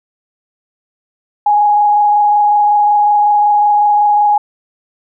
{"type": "tone with frequency modulation", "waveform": "sine", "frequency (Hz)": 830.6, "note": "G#5", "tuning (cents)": 0, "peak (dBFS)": -7, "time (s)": [1.46, 4.38], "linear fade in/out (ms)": 5, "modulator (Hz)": 25.4, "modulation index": 0.49, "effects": []}